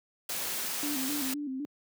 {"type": "noise", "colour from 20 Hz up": "white", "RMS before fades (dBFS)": -34, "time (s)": [0.29, 1.34], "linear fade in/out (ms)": 5}
{"type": "tone with vibrato", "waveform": "sine", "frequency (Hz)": 277.2, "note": "C#4", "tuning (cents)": 0, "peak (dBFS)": -32, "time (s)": [0.83, 1.65], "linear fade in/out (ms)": 0, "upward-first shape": "square", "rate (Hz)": 3.9, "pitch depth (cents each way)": 94}
{"effects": ["high-pass 150 Hz 12 dB/octave"]}